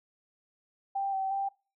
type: tone with pitch steps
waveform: sine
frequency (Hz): 787 / 770 / 787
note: G5 / G5 / G5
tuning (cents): +7 / -31 / +7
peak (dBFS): -28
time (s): 0.95-1.49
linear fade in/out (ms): 10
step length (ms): 180
effects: noise-tail reverb RT60 0.3 s tail -21 dB re dry